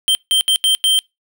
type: tone bursts at uneven times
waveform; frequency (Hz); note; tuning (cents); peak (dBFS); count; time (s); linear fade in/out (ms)
square; 3136; G7; 0; -12; 5; 0.08-0.15 / 0.31-0.41 / 0.48-0.56 / 0.64-0.75 / 0.84-0.99; 0
effects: noise-tail reverb RT60 0.2 s tail -26 dB re dry